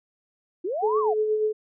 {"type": "linear two-way sweep", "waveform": "sine", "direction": "up then down", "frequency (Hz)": [320.9, 1175, 643], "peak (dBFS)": -25, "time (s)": [0.64, 1.14], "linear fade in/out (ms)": 10, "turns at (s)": 0.99}
{"type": "tone with tremolo", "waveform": "sine", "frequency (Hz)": 429.6, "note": "A4", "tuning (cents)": -41, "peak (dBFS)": -19, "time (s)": [0.82, 1.53], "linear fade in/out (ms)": 20, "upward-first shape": "sine", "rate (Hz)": 8.4, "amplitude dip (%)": 40}
{"effects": []}